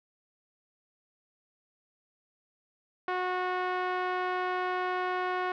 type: tone with low-pass filter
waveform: 5% pulse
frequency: 365.3 Hz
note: F#4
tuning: 22 cents flat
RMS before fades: -31 dBFS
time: 3.08-5.52 s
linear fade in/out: 2 ms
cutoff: 1200 Hz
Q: 0.94
effects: none